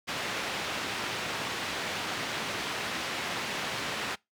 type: low-pass noise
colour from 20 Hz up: white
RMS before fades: -34 dBFS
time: 0.07-4.16 s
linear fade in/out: 20 ms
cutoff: 3100 Hz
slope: 12 dB/octave
effects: noise-tail reverb RT60 0.2 s tail -24 dB re dry + high-pass 100 Hz 12 dB/octave